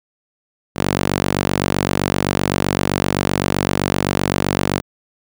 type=tone with high-pass filter; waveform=sawtooth; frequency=47.77 Hz; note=G1; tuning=44 cents flat; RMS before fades=-19 dBFS; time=0.75-4.82 s; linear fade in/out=50 ms; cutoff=160 Hz; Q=0.72; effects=none